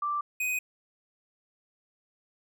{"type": "tone pair in turn", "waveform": ["sine", "square"], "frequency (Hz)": [1174.7, 2501], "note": ["D6", "D#7"], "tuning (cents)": [0, 8], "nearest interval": "octave + minor second", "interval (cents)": 1308, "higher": "second", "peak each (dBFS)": [-27, -28], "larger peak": "first", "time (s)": [[0.02, 0.21], [0.4, 0.59]], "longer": "neither", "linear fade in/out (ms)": 5, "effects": []}